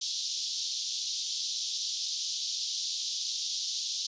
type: band-pass noise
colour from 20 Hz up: white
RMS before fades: -34 dBFS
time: 0.01-4.07 s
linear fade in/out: 10 ms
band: 3400 to 6200 Hz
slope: 48 dB/octave
effects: resampled to 16000 Hz